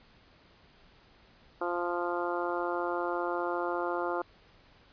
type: harmonic tone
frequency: 174.61 Hz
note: F3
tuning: in tune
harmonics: 2 / 3 / 4 / 5 / 6 / 7 / 8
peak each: -34 / -36 / -37 / -38 / -39 / -39 / -40 dBFS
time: 1.61-4.22 s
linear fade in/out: 5 ms
effects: pink hiss -60 dBFS RMS until 4.92 s + resampled to 11025 Hz